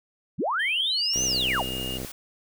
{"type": "linear two-way sweep", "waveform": "sine", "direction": "up then down", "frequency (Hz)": [92.5, 6272, 423.8], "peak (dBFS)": -23, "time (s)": [0.38, 1.63], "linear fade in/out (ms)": 20, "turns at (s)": 1.24}
{"type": "tone with pitch glide", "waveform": "triangle", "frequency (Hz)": [3136, 2843], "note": ["G7", "F7"], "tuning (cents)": [0, 30], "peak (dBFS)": -30, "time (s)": [0.59, 1.98], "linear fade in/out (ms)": 10, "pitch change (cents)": -170, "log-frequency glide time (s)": [0.89, 1.04]}
{"type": "noise", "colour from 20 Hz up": "white", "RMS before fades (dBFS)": -40, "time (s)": [1.13, 2.12], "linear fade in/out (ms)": 5}
{"type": "click train", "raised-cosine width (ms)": 2, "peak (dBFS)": -21, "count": 58, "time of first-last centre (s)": [1.16, 2.048], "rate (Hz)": 64.2}
{"effects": []}